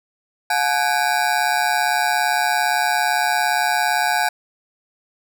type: ring-modulated tone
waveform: 25% pulse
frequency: 786 Hz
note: G5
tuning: 4 cents sharp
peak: -10 dBFS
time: 0.5-4.29 s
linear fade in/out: 5 ms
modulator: 68.8 Hz
effects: none